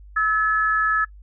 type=tone pair together; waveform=sine; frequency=1300 / 1714.4 Hz; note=E6 / A6; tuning=-24 / -45 cents; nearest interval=perfect fourth; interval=479 cents; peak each=-20 / -19 dBFS; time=0.16-1.05 s; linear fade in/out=10 ms; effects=noise-tail reverb RT60 0.1 s tail -23 dB re dry + added 50 Hz sine -41 dBFS peak until 1.22 s